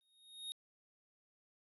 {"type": "tone with exponential growth", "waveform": "square", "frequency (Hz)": 3729, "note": "A#7", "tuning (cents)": 0, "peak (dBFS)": -40, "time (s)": [0.01, 0.52], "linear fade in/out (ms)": 0, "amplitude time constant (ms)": 110, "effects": ["resampled to 32000 Hz"]}